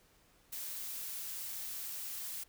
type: noise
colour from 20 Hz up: blue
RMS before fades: -42 dBFS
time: 0.52-2.44 s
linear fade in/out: 10 ms
effects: pink hiss -67 dBFS RMS until 2.48 s